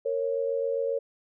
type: tone pair together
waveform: sine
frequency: 462.5 / 550 Hz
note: A#4 / C#5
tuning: -14 / -14 cents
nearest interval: minor third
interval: 300 cents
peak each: -28 dBFS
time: 0.05-0.99 s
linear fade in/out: 10 ms
effects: none